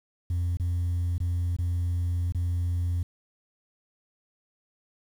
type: tone with dropouts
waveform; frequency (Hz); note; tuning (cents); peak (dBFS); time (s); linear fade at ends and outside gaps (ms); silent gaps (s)
sine; 87.31; F2; 0; -22; 0.3-3.03; 5; 0.571-0.597 / 1.181-1.202 / 1.565-1.586 / 2.323-2.347
effects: tanh soft clip ceiling -23 dBFS + 9-bit